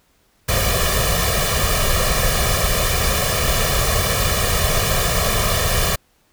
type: noise with comb filter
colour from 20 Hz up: pink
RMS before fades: -18 dBFS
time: 0.48-5.96 s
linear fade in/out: 10 ms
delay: 1.7 ms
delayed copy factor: +0.85
effects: pink hiss -60 dBFS RMS until 6.32 s

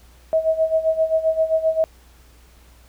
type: tone with tremolo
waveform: sine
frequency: 641 Hz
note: E5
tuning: 49 cents flat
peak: -13 dBFS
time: 0.33-1.84 s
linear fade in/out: 0 ms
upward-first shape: sine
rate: 7.6 Hz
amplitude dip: 80%
effects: added 60 Hz sine -48 dBFS peak until 2.88 s + pink hiss -54 dBFS RMS until 2.88 s

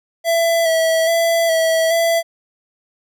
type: tone with vibrato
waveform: square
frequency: 659.3 Hz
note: E5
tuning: in tune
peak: -14 dBFS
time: 0.24-2.23 s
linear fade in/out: 50 ms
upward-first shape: square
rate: 1.2 Hz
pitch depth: 23 cents each way
effects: none

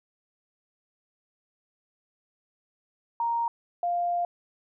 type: tone pair in turn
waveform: sine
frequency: 933 / 699 Hz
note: A#5 / F5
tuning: +1 / +1 cents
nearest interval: perfect fourth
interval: 500 cents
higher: first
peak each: -24 dBFS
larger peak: neither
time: 3.2-3.48 / 3.83-4.25 s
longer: second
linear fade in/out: 2 ms
effects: none

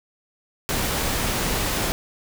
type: noise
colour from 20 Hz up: pink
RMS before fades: -24 dBFS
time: 0.69-1.92 s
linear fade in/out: 0 ms
effects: none

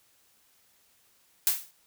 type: noise with exponential decay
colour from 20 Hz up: blue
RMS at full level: -20 dBFS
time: 1.47-1.71 s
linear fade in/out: 1 ms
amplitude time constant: 51 ms
effects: white hiss -65 dBFS RMS until 1.86 s

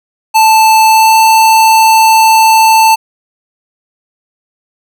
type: tone with pitch glide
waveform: square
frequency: 880 to 886.6 Hz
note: A5 to A5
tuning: 0 to +13 cents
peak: -4 dBFS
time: 0.34-2.96 s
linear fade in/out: 20 ms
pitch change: +13 cents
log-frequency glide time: 0.88-1.18 s
effects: none

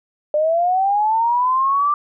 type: linear sweep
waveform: sine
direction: up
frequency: 593 to 1184 Hz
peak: -14 dBFS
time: 0.34-1.94 s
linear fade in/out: 2 ms
effects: none

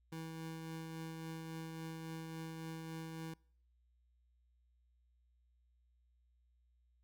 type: tone with tremolo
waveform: 25% pulse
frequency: 161.8 Hz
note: E3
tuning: 32 cents flat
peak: -39 dBFS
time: 0.12-3.34 s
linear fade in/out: 5 ms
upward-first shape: triangle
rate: 3.6 Hz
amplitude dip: 30%
effects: noise-tail reverb RT60 0.6 s tail -26 dB re dry + added 60 Hz sine -70 dBFS peak until 7.03 s

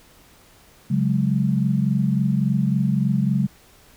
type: chord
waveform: sine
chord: C# suspended fourth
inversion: none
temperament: equal with one note detuned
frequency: 138.59 / 184.14 / 207.7 Hz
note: C#3 / F#3 / G#3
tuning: 0 / -8 / 0 cents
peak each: -21 / -22 / -22 dBFS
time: 0.9-3.47 s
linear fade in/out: 10 ms
effects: pink hiss -52 dBFS RMS until 3.96 s

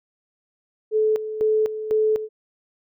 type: tone with tremolo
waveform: sine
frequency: 432.9 Hz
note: A4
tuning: 28 cents flat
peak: -16 dBFS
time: 0.91-2.29 s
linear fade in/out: 50 ms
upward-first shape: square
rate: 2 Hz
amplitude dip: 70%
effects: none

